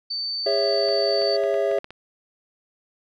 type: tone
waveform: sine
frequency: 4558 Hz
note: C#8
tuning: 47 cents sharp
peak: -25 dBFS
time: 0.1-1.37 s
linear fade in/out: 10 ms
type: chord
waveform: triangle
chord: C# minor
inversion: second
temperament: equal with one note detuned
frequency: 406.5 / 554.4 / 659.3 Hz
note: G#4 / C#5 / E5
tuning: -37 / 0 / 0 cents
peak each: -22 dBFS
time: 0.46-1.79 s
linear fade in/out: 5 ms
type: clicks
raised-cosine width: 0.3 ms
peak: -23 dBFS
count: 8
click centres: 0.887 / 1.219 / 1.437 / 1.542 / 1.714 / 1.784 / 1.844 / 1.906 s
effects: none